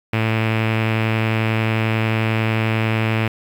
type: tone with low-pass filter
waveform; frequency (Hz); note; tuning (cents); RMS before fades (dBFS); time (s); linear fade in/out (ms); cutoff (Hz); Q
sawtooth; 111.1; A2; +17; -19; 0.13-3.28; 5; 2500; 3.5
effects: 7-bit